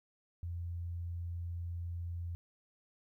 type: tone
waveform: sine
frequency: 86 Hz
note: F2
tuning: 26 cents flat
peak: -37 dBFS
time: 0.43-2.35 s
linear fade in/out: 0 ms
effects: 13-bit